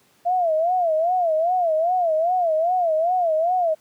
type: tone with vibrato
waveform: sine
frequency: 679 Hz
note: F5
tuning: 49 cents flat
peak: -17 dBFS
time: 0.25-3.75 s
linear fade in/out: 20 ms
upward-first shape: sine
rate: 2.5 Hz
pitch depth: 150 cents each way
effects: pink hiss -59 dBFS RMS until 3.8 s + high-pass 150 Hz 12 dB/octave